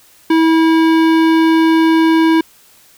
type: tone with hard clipping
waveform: sine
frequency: 324.2 Hz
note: E4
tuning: 29 cents flat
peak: -10 dBFS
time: 0.3-2.41 s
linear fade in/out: 5 ms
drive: 17 dB
effects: white hiss -47 dBFS RMS until 2.97 s